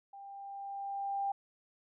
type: tone with level ramp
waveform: sine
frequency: 794 Hz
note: G5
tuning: 22 cents sharp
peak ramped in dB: -47 to -30 dBFS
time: 0.13-1.32 s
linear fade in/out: 5 ms
effects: none